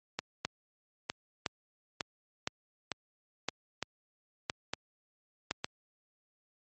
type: two click trains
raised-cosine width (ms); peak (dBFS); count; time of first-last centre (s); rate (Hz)
0.2; -13 / -15; 6 / 7; 0.45-5.511 / 0.19-5.645; 0.988 / 1.1
effects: high-pass 80 Hz 12 dB/octave + MP3 32 kbps